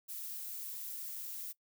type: noise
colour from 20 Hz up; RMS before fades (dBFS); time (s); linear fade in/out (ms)
violet; -43; 0.08-1.53; 20
effects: noise-tail reverb RT60 0.1 s tail -21 dB re dry